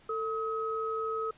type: tone pair together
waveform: sine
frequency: 446 / 1274 Hz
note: A4 / D#6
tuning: +23 / +41 cents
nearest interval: octave + tritone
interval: 1818 cents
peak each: -33 / -33 dBFS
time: 0.09-1.31 s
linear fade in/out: 5 ms
effects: pink hiss -60 dBFS RMS until 1.37 s + resampled to 8000 Hz